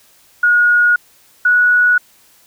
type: tone pair in turn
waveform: sine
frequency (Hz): 1444 / 1465.8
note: F#6 / F#6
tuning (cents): -43 / -17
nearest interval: unison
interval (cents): 26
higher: second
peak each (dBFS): -8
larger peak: neither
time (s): 0.43-0.96 / 1.45-1.98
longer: neither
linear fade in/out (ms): 5
effects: white hiss -50 dBFS RMS until 2.46 s